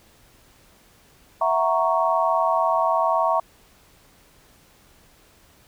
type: chord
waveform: sine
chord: F# dominant seventh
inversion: third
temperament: equal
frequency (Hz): 659.3 / 740 / 932.3 / 1108.7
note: E5 / F#5 / A#5 / C#6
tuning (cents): 0 / 0 / 0 / 0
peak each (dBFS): -22 / -26 / -23 / -23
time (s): 1.41-3.4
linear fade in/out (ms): 5
effects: pink hiss -55 dBFS RMS until 5.67 s

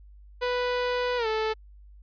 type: tone with pitch glide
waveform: sawtooth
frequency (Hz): 493.9 to 437.5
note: B4 to A4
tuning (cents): 0 to -10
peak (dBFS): -21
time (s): 0.41-1.54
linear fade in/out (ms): 20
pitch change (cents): -210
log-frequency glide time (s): 1.17-1.27
effects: added 50 Hz sine -47 dBFS peak until 2.02 s + resampled to 11025 Hz

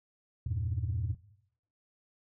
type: chord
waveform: sine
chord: E diminished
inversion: none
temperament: equal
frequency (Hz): 82.41 / 98 / 116.54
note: E2 / G2 / Bb2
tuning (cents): 0 / 0 / 0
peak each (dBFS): -34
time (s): 0.46-1.15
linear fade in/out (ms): 5
effects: noise-tail reverb RT60 0.7 s tail -17 dB re dry + tanh soft clip ceiling -24 dBFS

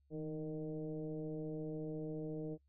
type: tone with frequency modulation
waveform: sine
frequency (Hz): 311.1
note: D#4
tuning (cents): 0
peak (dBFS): -39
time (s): 0.1-2.58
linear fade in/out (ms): 50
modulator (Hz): 152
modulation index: 1.4
effects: noise-tail reverb RT60 0.1 s tail -24 dB re dry + added 70 Hz sine -70 dBFS peak until 2.68 s

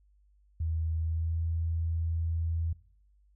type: tone with pitch glide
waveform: sine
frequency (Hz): 80.7 to 82.44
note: E2 to E2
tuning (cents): -36 to +1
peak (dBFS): -28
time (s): 0.6-2.73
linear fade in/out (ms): 5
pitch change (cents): +37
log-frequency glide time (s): 0.99-1.4
effects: noise-tail reverb RT60 0.6 s tail -20 dB re dry + added 50 Hz sine -61 dBFS peak until 3.35 s

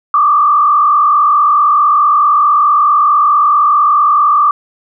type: tone with frequency modulation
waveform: sine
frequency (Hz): 1181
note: D6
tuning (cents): +9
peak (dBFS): -6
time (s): 0.14-4.51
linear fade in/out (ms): 2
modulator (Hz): 44.6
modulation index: 1.1
effects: none

